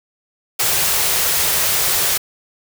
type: band-stop noise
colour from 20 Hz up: white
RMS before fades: -17 dBFS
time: 0.59-2.18 s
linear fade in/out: 10 ms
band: 190 to 320 Hz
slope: 96 dB/octave
effects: none